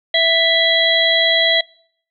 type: harmonic tone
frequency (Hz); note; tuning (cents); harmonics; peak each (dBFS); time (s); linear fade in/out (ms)
659.3; E5; 0; 1 / 3 / 5 / 6; -18 / -17 / -16 / -19; 0.14-1.61; 5
effects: noise-tail reverb RT60 0.6 s tail -25 dB re dry